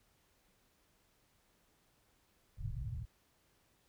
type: low-pass noise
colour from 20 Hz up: white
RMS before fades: -40 dBFS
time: 2.57-3.06 s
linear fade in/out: 50 ms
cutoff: 140 Hz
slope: 48 dB/octave
effects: pink hiss -73 dBFS RMS until 3.88 s